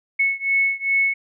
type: beating tone pair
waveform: sine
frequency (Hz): 2200 / 2202.5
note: C#7 / C#7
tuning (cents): -14 / -12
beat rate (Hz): 2.5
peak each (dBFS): -20 / -21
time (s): 0.19-1.14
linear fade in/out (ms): 10
effects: none